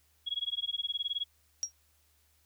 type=tone with tremolo; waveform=sine; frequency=3325 Hz; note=G#7; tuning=1 cent sharp; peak=-28 dBFS; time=0.26-1.25 s; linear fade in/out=20 ms; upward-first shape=sine; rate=19 Hz; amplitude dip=100%
type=tone with exponential decay; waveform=sine; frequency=5650 Hz; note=F8; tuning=19 cents sharp; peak=-25 dBFS; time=1.63-1.72 s; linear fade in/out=0 ms; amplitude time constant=18 ms
effects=added 75 Hz sine -70 dBFS peak until 2.45 s + white hiss -70 dBFS RMS until 2.45 s